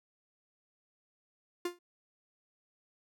45% pulse tone with exponential decay, 351.7 Hz, F4, 12 cents sharp, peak -29 dBFS, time 1.65-1.79 s, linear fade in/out 5 ms, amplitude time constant 29 ms, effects none

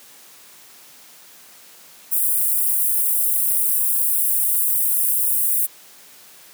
white high-pass noise, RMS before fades -19 dBFS, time 2.11-5.67 s, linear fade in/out 20 ms, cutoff 9000 Hz, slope 48 dB/octave, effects white hiss -46 dBFS RMS until 6.53 s + high-pass 150 Hz 12 dB/octave

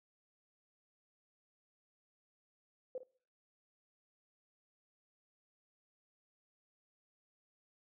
sine tone with echo, 510 Hz, C5, 44 cents flat, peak -38 dBFS, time 2.95-2.98 s, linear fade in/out 2 ms, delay 53 ms, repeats 1, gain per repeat -12 dB, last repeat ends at 3.033 s, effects noise-tail reverb RT60 0.5 s tail -23 dB re dry

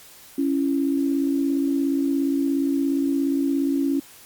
sine tone pair together, 277.2 / 334.3 Hz, C#4 / E4, 0 / +24 cents, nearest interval minor third, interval 324 cents, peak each -20 / -26 dBFS, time 0.38-4 s, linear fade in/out 5 ms, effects white hiss -47 dBFS RMS until 4.25 s + Opus 48 kbps

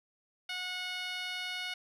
10% pulse tone with band-pass filter, 730 Hz, F#5, 24 cents flat, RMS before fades -38 dBFS, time 0.49-1.74 s, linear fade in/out 5 ms, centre 2700 Hz, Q 0.81, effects none

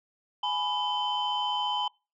sine tone cluster, 837 / 992 / 3064 Hz, G#5 / B5 / G7, +13 / +7 / -40 cents, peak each -30 dBFS, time 0.43-1.88 s, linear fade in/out 5 ms, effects noise-tail reverb RT60 0.3 s tail -26 dB re dry + tanh soft clip ceiling -20 dBFS

